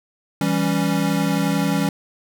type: chord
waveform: square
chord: C# diminished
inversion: first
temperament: equal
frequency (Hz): 164.81 / 196 / 277.2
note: E3 / G3 / C#4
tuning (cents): 0 / 0 / 0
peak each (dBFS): -23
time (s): 0.41-1.89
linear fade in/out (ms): 2
effects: none